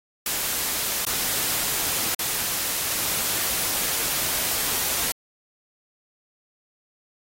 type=noise with dropouts; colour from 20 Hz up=white; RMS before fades=-25 dBFS; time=0.26-5.12 s; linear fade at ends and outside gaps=2 ms; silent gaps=1.051-1.066 / 2.147-2.191 s; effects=AAC 48 kbps